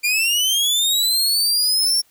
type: linear sweep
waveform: sawtooth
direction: up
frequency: 2374 to 5510 Hz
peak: -13 dBFS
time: 0.03-2.02 s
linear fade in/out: 20 ms
effects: white hiss -58 dBFS RMS until 2.1 s